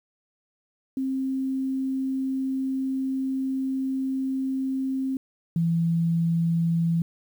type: tone pair in turn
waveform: sine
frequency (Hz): 265.1 / 167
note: C4 / E3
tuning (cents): +23 / +23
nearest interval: minor sixth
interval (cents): 800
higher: first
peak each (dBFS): -24 / -20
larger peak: second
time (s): 0.97-5.17 / 5.56-7.02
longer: first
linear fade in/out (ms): 2
effects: 9-bit